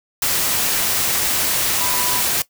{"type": "tone in noise", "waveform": "sine", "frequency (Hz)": 987, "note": "B5", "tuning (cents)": -1, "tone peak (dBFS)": -27, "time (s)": [1.8, 2.21], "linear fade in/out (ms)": 2, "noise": "white", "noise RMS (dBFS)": -19, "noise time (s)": [0.22, 2.42], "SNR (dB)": -11, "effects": ["noise-tail reverb RT60 0.1 s tail -17 dB re dry"]}